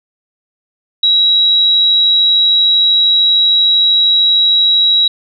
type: tone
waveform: sine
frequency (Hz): 3869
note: B7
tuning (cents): -36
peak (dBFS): -7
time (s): 1.03-5.08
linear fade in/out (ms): 5
effects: none